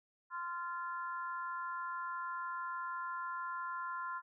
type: harmonic tone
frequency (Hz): 346.2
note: F4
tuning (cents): -15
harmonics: 3 / 4 / 5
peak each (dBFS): -40 / -42 / -51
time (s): 0.3-4.22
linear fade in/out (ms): 50
effects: none